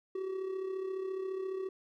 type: tone with amplitude modulation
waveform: triangle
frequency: 380 Hz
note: F#4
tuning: 46 cents sharp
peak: -30 dBFS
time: 0.15-1.69 s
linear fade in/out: 5 ms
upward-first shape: sine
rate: 34.5 Hz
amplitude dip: 55%
effects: none

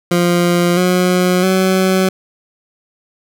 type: tone with pitch steps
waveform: 20% pulse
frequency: 174.61 / 181.19 / 188.01 Hz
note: F3 / F#3 / F#3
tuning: 0 / -36 / +28 cents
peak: -6 dBFS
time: 0.11-2.09 s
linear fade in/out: 5 ms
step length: 660 ms
effects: none

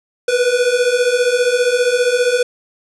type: beating tone pair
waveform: square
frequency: 481.2 / 496.2 Hz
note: B4 / B4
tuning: -45 / +8 cents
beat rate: 15 Hz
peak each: -18 / -15 dBFS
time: 0.28-2.43 s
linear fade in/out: 5 ms
effects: resampled to 22050 Hz + 7-bit

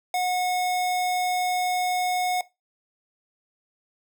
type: tone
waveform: square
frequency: 728 Hz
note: F#5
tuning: 28 cents flat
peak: -23 dBFS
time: 0.14-2.41 s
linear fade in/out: 2 ms
effects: noise-tail reverb RT60 0.2 s tail -17 dB re dry

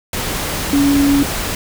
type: tone in noise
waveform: sine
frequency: 282.1 Hz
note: C#4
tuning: 30 cents sharp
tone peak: -10 dBFS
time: 0.73-1.23 s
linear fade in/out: 2 ms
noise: pink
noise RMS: -21 dBFS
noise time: 0.13-1.55 s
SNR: +8 dB
effects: none

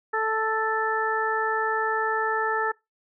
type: harmonic tone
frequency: 440 Hz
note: A4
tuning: in tune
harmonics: 1 / 2 / 3 / 4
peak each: -28 / -28 / -28 / -28 dBFS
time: 0.13-2.72 s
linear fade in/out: 10 ms
effects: noise-tail reverb RT60 0.2 s tail -23 dB re dry

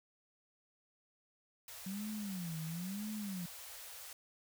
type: band-stop noise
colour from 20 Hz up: white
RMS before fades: -50 dBFS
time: 1.68-4.13 s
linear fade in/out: 2 ms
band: 100 to 460 Hz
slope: 48 dB/octave
type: tone with vibrato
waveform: sine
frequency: 185 Hz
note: F#3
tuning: in tune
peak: -39 dBFS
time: 1.86-3.46 s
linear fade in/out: 5 ms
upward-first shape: sine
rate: 1 Hz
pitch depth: 260 cents each way
effects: none

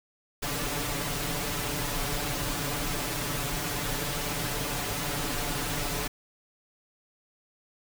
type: noise with comb filter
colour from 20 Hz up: pink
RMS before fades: -31 dBFS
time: 0.42-6.08 s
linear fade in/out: 10 ms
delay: 6.9 ms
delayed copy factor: +0.85
effects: none

